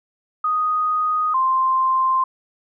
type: tone pair in turn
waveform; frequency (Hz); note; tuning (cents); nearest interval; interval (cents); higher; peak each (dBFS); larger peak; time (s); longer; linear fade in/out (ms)
sine; 1244.5 / 1046.5; D#6 / C6; 0 / 0; minor third; 300; first; -17 / -15; second; 0.44-1.34 / 1.34-2.24; neither; 5
effects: none